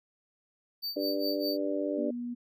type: tone with tremolo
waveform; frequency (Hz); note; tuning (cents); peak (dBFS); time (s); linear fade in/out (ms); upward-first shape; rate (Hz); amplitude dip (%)
square; 4597; D8; -38; -32; 0.82-1.58; 20; sine; 4.9; 90
type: harmonic tone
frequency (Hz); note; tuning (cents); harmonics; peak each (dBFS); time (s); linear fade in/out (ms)
98; G2; 0; 3 / 4 / 5 / 6; -32 / -36 / -37 / -33; 0.96-2.11; 10
type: tone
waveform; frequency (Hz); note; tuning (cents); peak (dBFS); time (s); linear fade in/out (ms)
sine; 241.5; B3; -39; -33; 1.97-2.35; 20
effects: none